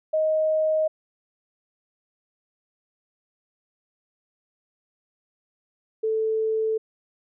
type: tone pair in turn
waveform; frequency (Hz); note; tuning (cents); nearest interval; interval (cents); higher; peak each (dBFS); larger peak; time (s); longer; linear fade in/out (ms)
sine; 626 / 440.1; D#5 / A4; +10 / 0; tritone; 610; first; -19 / -21; first; 0.13-0.88 / 6.03-6.78; neither; 10
effects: none